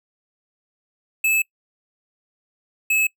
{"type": "tone pair in turn", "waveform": "square", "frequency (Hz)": [2609, 2591], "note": ["E7", "E7"], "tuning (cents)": [-18, -30], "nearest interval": "unison", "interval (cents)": 12, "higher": "first", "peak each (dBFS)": -17, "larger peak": "neither", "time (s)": [[1.24, 1.42], [2.9, 3.07]], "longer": "first", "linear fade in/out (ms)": 5, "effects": ["noise-tail reverb RT60 0.1 s tail -24 dB re dry"]}